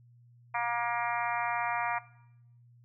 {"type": "harmonic tone", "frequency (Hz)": 237.1, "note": "A#3", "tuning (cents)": 30, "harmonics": [3, 4, 5, 6, 7, 8, 9, 10], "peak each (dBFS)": [-35, -32, -37, -40, -41, -40, -40, -39], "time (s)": [0.54, 1.99], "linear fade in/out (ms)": 10, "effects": ["noise-tail reverb RT60 0.8 s tail -19 dB re dry", "added 120 Hz sine -56 dBFS peak until 2.84 s"]}